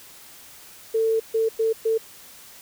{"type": "tone bursts at uneven times", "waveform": "sine", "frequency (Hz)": 447.1, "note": "A4", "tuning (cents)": 28, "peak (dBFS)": -18, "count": 4, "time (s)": [[0.94, 1.2], [1.34, 1.49], [1.59, 1.73], [1.85, 1.98]], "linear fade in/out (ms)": 10, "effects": ["white hiss -46 dBFS RMS until 2.61 s"]}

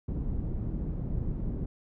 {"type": "low-pass noise", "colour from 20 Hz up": "pink", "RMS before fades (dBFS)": -32, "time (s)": [0.08, 1.66], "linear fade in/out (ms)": 5, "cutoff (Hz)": 220, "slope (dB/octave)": 12, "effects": []}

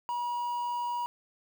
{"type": "tone with quantisation", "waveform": "triangle", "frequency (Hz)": 962, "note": "B5", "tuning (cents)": -46, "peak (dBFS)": -28, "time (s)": [0.09, 1.06], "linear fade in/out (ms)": 0, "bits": 8, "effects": []}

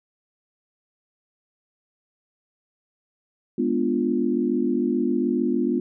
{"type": "chord", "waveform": "sine", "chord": "G# diminished seventh", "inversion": "none", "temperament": "equal", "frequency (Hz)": [207.7, 246.9, 293.7, 349.2], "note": ["G#3", "B3", "D4", "F4"], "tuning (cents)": [0, 0, 0, 0], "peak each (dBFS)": [-28, -23, -27, -25], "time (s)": [3.58, 5.8], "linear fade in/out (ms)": 5, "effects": []}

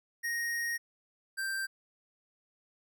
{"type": "tone pair in turn", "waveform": "square", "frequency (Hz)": [1869, 1571.6], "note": ["A#6", "G6"], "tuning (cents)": [4, 4], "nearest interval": "minor third", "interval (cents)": 300, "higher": "first", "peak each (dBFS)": [-32, -33], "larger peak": "first", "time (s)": [[0.23, 0.78], [1.37, 1.67]], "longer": "first", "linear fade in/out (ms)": 20, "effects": []}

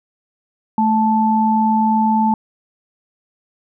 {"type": "tone pair together", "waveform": "sine", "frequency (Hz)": [219.4, 876], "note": ["A3", "A5"], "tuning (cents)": [-5, -8], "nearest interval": "2 octaves", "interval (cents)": 2397, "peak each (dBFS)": -15, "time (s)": [0.78, 2.34], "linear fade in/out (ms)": 2, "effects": []}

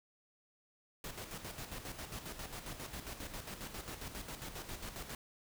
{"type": "noise with tremolo", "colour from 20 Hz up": "pink", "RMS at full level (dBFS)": -44, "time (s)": [1.04, 5.15], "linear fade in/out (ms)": 2, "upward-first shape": "square", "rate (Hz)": 7.4, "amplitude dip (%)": 55, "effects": []}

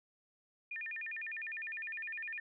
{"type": "tone with vibrato", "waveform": "sine", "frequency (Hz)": 2093, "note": "C7", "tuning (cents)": 0, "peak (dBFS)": -39, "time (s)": [0.71, 2.4], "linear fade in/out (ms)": 5, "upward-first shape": "square", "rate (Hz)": 9.9, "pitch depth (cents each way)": 260, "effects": []}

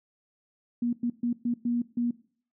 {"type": "tone bursts at uneven times", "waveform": "sine", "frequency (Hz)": 239.1, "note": "A#3", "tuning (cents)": 44, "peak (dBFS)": -24, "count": 6, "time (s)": [[0.82, 0.93], [1.03, 1.1], [1.23, 1.33], [1.45, 1.54], [1.65, 1.82], [1.97, 2.11]], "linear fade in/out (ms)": 5, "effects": ["noise-tail reverb RT60 0.5 s tail -19 dB re dry"]}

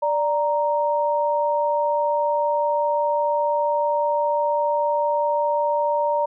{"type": "tone pair together", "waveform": "sine", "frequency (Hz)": [587.3, 932.3], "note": ["D5", "A#5"], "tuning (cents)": [0, 0], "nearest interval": "minor sixth", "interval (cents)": 800, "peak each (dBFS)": [-21, -21], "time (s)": [0.02, 6.26], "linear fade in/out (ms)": 10, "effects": []}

